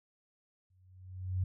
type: tone with exponential growth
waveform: sine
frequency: 92.5 Hz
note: F#2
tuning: in tune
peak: -27 dBFS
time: 0.7-1.44 s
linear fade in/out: 5 ms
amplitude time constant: 160 ms
effects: none